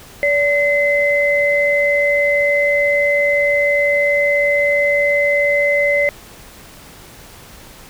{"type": "tone pair together", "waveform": "sine", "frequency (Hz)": [575, 2049], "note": ["D5", "C7"], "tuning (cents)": [-37, -37], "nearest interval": "octave + minor seventh", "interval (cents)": 2200, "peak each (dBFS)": -15, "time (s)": [0.23, 6.09], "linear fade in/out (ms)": 0, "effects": ["pink hiss -40 dBFS RMS until 7.89 s"]}